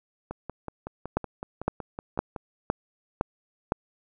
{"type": "two click trains", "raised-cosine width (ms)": 1, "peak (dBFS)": [-20, -9], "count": [12, 6], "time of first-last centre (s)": [[0.31, 2.362], [1.17, 3.721]], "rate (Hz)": [5.36, 1.96], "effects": []}